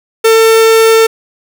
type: tone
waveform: 45% pulse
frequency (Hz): 448.4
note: A4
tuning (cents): +33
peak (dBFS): -4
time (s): 0.24-1.07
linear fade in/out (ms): 10
effects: none